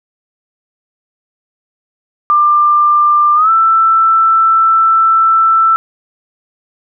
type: tone with pitch glide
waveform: sine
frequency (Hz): 1191 to 1329.2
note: D6 to E6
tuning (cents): +24 to +14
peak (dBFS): -6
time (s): 2.3-5.76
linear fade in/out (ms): 0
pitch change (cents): +190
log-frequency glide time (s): 3.35-3.5
effects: none